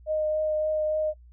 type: tone with vibrato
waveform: sine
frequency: 617 Hz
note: D#5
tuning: 15 cents flat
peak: -23 dBFS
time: 0.06-1.14 s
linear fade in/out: 50 ms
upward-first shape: triangle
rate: 3.5 Hz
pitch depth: 12 cents each way
effects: noise-tail reverb RT60 0.1 s tail -22 dB re dry + added 60 Hz sine -48 dBFS peak until 1.32 s